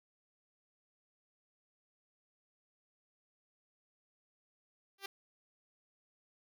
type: tone with exponential growth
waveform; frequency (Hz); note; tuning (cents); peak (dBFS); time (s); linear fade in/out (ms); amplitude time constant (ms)
5% pulse; 393.2; G4; +5; -26; 4.98-5.06; 5; 17
effects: none